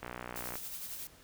click train, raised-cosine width 0.5 ms, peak -25 dBFS, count 33, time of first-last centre 0.03-0.555 s, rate 60.9 Hz
blue noise with tremolo, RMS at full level -41 dBFS, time 0.36-1.07 s, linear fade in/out 0 ms, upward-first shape sine, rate 11 Hz, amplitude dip 40%
effects pink hiss -59 dBFS RMS until 1.23 s

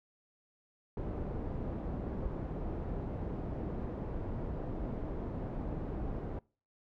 pink low-pass noise, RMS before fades -38 dBFS, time 0.97-6.39 s, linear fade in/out 2 ms, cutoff 560 Hz, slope 12 dB/octave, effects noise-tail reverb RT60 0.4 s tail -25 dB re dry

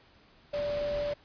sine tone in noise, 583 Hz, D5, 13 cents flat, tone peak -29 dBFS, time 0.53-1.14 s, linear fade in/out 10 ms, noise pink, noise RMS -41 dBFS, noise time 0.53-1.14 s, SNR +9 dB, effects pink hiss -60 dBFS RMS until 1.24 s + resampled to 11025 Hz

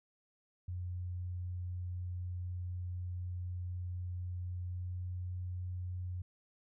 sine tone with pitch glide, 89.6 to 90.33 Hz, F2 to F#2, +45 to -41 cents, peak -37 dBFS, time 0.68-6.22 s, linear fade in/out 5 ms, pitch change +14 cents, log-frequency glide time 4.58-5.22 s, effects none

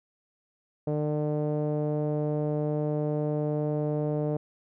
sawtooth tone with low-pass filter, 150.1 Hz, D3, 38 cents sharp, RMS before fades -28 dBFS, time 0.87-4.37 s, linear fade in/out 5 ms, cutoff 550 Hz, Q 2.9, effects none

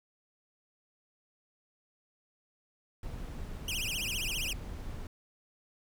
brown noise, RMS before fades -40 dBFS, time 3.03-5.07 s, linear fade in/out 2 ms
sawtooth tone with vibrato, 2794 Hz, F7, in tune, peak -30 dBFS, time 3.68-4.53 s, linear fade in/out 2 ms, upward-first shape triangle, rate 15 Hz, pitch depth 300 cents each way
effects none

